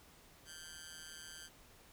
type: tone with amplitude modulation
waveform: 10% pulse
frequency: 1568 Hz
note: G6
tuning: in tune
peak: -37 dBFS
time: 0.45-1.5 s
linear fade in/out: 50 ms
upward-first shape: sine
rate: 161 Hz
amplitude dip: 95%
effects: pink hiss -62 dBFS RMS until 1.92 s